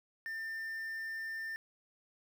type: tone with quantisation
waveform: triangle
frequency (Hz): 1795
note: A6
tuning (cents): +34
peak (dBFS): -36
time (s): 0.26-1.56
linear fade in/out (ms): 0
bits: 10
effects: none